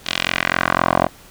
10% pulse tone with band-pass filter sweep, 43.9 Hz, F1, 10 cents sharp, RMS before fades -19 dBFS, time 0.04-1.09 s, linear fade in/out 50 ms, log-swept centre 3800 to 720 Hz, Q 1.8, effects pink hiss -45 dBFS RMS until 1.3 s

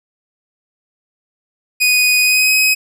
sawtooth tone with pitch glide, 2485 to 2531 Hz, D#7 to D#7, -3 to +29 cents, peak -7 dBFS, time 1.8-2.75 s, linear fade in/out 20 ms, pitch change +32 cents, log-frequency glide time 2.2-2.52 s, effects none

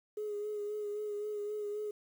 sine tone with vibrato, 418 Hz, G#4, 11 cents sharp, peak -34 dBFS, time 0.17-1.91 s, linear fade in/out 5 ms, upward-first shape sine, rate 3.8 Hz, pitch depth 29 cents each way, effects tanh soft clip ceiling -31 dBFS + 10-bit

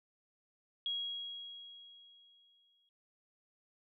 sine tone with exponential decay, 3300 Hz, G#7, 12 cents flat, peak -33 dBFS, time 0.86-2.89 s, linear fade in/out 1 ms, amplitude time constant 440 ms, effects none

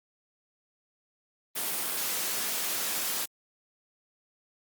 white noise, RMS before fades -31 dBFS, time 1.55-3.26 s, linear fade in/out 20 ms, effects high-pass 200 Hz 12 dB/octave + Opus 32 kbps

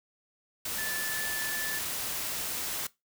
sine tone in noise, 1747 Hz, A6, 13 cents flat, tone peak -34 dBFS, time 0.78-1.79 s, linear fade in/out 5 ms, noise white, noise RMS -34 dBFS, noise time 0.65-2.87 s, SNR -3 dB, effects noise-tail reverb RT60 0.2 s tail -20 dB re dry

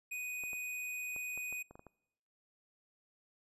square tone, 2489 Hz, D#7, in tune, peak -39 dBFS, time 0.11-1.63 s, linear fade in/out 10 ms
clicks, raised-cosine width 1 ms, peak -38 dBFS, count 9, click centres 0.437 / 0.532 / 1.163 / 1.376 / 1.526 / 1.71 / 1.755 / 1.794 / 1.867 s
effects noise-tail reverb RT60 1.0 s tail -25 dB re dry + resampled to 32000 Hz

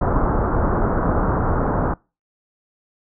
pink low-pass noise, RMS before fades -19 dBFS, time 0.01-1.94 s, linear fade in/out 5 ms, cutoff 1400 Hz, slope 48 dB/octave, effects noise-tail reverb RT60 0.3 s tail -25 dB re dry

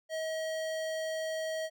square tone with notch filter, 637 Hz, D#5, 41 cents sharp, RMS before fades -35 dBFS, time 0.09-1.7 s, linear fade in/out 50 ms, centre 12000 Hz, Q 1.1, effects none

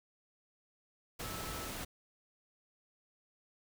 sine tone in noise, 1307 Hz, E6, 15 cents flat, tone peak -48 dBFS, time 1.23-1.69 s, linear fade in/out 10 ms, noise pink, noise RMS -42 dBFS, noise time 1.19-1.85 s, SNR -9 dB, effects none

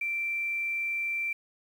sine tone with quantisation, 2349 Hz, D7, in tune, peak -28 dBFS, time 0.01-1.33 s, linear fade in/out 5 ms, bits 9, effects none

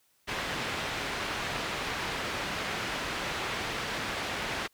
white low-pass noise, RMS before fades -34 dBFS, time 0.27-4.68 s, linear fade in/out 20 ms, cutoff 2600 Hz, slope 12 dB/octave, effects white hiss -69 dBFS RMS until 4.73 s

